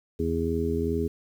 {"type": "harmonic tone", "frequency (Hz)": 82.41, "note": "E2", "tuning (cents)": 0, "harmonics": [1, 2, 3, 4, 5], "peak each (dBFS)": [-30, -34, -30, -33, -28], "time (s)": [0.19, 1.08], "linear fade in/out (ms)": 10, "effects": ["9-bit"]}